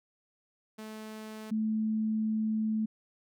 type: tone pair in turn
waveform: sawtooth / sine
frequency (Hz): 217.1 / 218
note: A3 / A3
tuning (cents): -23 / -16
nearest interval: unison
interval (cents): 7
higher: second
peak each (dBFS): -37 / -27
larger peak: second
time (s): 0.78-1.51 / 1.51-2.86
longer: second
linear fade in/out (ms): 10
effects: none